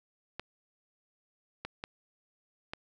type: clicks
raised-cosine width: 0.3 ms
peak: -21 dBFS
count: 4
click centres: 0.396 / 1.65 / 1.839 / 2.735 s
effects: none